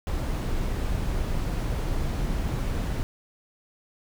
brown noise, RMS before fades -27 dBFS, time 0.07-3.03 s, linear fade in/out 0 ms, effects none

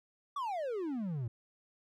triangle exponential sweep, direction down, 1183 to 109.4 Hz, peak -32 dBFS, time 0.36-1.28 s, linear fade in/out 5 ms, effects none

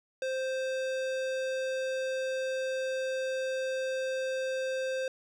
sine tone with hard clipping, 523.3 Hz, C5, in tune, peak -32 dBFS, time 0.22-5.08 s, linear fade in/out 2 ms, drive 18 dB, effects none

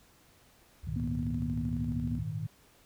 sine tone with vibrato, 68.5 Hz, C#2, 20 cents flat, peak -38 dBFS, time 0.83-2.24 s, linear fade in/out 10 ms, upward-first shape square, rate 8.1 Hz, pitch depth 65 cents each way
sine chord, Ab suspended second, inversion none, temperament equal, 103.83 / 116.54 / 155.56 Hz, Ab2 / Bb2 / Eb3, 0 / 0 / 0 cents, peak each -38 / -38 / -36 dBFS, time 0.87-2.47 s, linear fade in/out 5 ms
sine tone with tremolo, 240 Hz, B3, 49 cents flat, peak -32 dBFS, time 0.96-2.19 s, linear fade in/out 5 ms, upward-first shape square, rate 13 Hz, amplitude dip 35%
effects pink hiss -62 dBFS RMS until 2.85 s

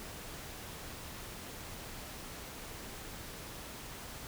silence, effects pink hiss -46 dBFS RMS until 4.27 s

